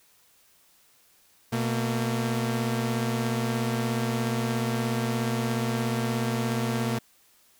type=tone pair together; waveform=sawtooth; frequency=122.3 / 227.7 Hz; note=B2 / A#3; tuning=-16 / -40 cents; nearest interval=major seventh; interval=1076 cents; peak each=-24 dBFS; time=1.52-6.99 s; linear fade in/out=10 ms; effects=white hiss -61 dBFS RMS until 7.59 s